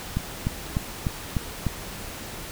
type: click train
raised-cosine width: 5 ms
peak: -11 dBFS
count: 6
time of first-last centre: 0.17-1.667 s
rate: 3.34 Hz
effects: pink hiss -37 dBFS RMS until 2.51 s